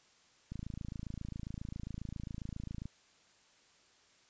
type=click train; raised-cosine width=5 ms; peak=-29 dBFS; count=65; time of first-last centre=0.52-2.856 s; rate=27.4 Hz; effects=white hiss -66 dBFS RMS until 4.29 s + resampled to 16000 Hz